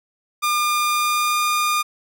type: tone with pitch glide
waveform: sawtooth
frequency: 1205 to 1212.7 Hz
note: D6 to D#6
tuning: +44 to -45 cents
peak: -14 dBFS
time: 0.42-1.83 s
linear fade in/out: 20 ms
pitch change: +11 cents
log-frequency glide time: 0.87-1.46 s
effects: none